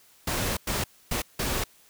pink noise bursts at uneven times, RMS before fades -28 dBFS, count 4, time 0.27-0.57 / 0.67-0.84 / 1.11-1.22 / 1.39-1.64 s, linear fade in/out 5 ms, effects white hiss -58 dBFS RMS until 1.89 s

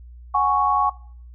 sine chord, F# suspended second, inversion none, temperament equal, 740 / 830.6 / 1108.7 Hz, F#5 / G#5 / C#6, 0 / 0 / 0 cents, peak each -24 / -21 / -18 dBFS, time 0.34-0.9 s, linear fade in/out 10 ms, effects noise-tail reverb RT60 0.5 s tail -20 dB re dry + added 60 Hz sine -39 dBFS peak until 1.34 s

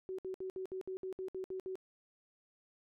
sine tone bursts, 375.9 Hz, F#4, 27 cents sharp, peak -38 dBFS, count 11, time 0.09-1.755 s, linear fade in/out 0 ms, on 95 ms, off 62 ms, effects none

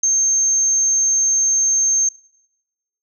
sine tone, 6360 Hz, G8, 24 cents sharp, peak -13 dBFS, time 0.03-2.09 s, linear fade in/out 5 ms, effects noise-tail reverb RT60 1.0 s tail -25 dB re dry

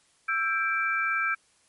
sine tone cluster, 1330 / 1590 / 2333 Hz, E6 / G6 / D7, +15 / +24 / -12 cents, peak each -28 / -28 / -29 dBFS, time 0.28-1.35 s, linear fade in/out 10 ms, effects white hiss -64 dBFS RMS until 1.68 s + MP3 48 kbps

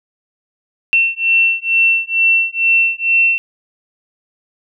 sine beating tone pair, 2699 / 2701.2 Hz, E7 / E7, +40 / +42 cents, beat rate 2.2 Hz, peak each -14 dBFS, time 0.93-3.38 s, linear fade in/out 0 ms, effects none

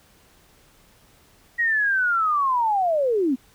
sine linear sweep, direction down, 1909 to 238.7 Hz, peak -18 dBFS, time 1.58-3.36 s, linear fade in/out 20 ms, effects pink hiss -56 dBFS RMS until 3.54 s

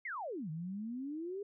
sine exponential two-way sweep, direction down then up, 2217 to 151.6 to 414.8 Hz, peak -38 dBFS, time 0.05-1.43 s, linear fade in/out 5 ms, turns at 0.5 s, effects none

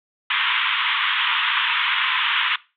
white band-pass noise, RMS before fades -21 dBFS, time 0.3-2.56 s, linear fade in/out 5 ms, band 930 to 3500 Hz, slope 96 dB/octave, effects noise-tail reverb RT60 0.3 s tail -20 dB re dry

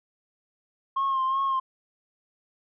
sine tone with vibrato, 1070 Hz, C6, 38 cents sharp, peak -21 dBFS, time 0.96-1.6 s, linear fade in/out 10 ms, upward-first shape sine, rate 2.7 Hz, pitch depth 36 cents each way, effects tanh soft clip ceiling -20 dBFS

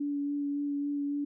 sine tone with vibrato, 286.5 Hz, D4, 43 cents flat, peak -29 dBFS, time 0-1.25 s, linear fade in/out 10 ms, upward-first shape sine, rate 3.6 Hz, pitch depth 12 cents each way, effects none

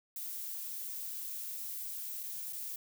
violet noise with dropouts, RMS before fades -41 dBFS, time 0.16-2.76 s, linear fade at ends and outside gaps 2 ms, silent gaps 2.232-2.235 / 2.526-2.531 s, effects none

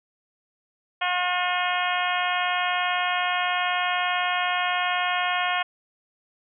harmonic tone, 359.2 Hz, F4, 49 cents sharp, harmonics 2 / 3 / 4 / 5 / 6 / 7 / 8 / 9, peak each -27 / -29 / -30 / -31 / -32 / -32 / -33 / -34 dBFS, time 1.01-5.63 s, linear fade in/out 10 ms, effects none

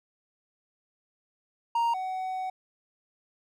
triangle tone pair in turn, 932.3 / 749.6 Hz, A#5 / F#5, 0 / +22 cents, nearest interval major third, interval 378 cents, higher first, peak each -21 / -28 dBFS, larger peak first, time 1.75-1.94 / 1.94-2.5 s, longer second, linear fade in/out 5 ms, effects none

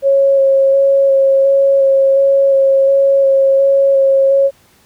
sine tone with vibrato, 546 Hz, C#5, 26 cents flat, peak -7 dBFS, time 0.02-4.51 s, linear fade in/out 50 ms, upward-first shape square, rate 1.4 Hz, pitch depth 11 cents each way, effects pink hiss -50 dBFS RMS until 4.85 s + high-pass 60 Hz 12 dB/octave

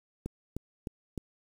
click train, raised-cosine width 3 ms, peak -22 dBFS, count 4, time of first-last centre 0.26-1.177 s, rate 3.27 Hz, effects 8-bit

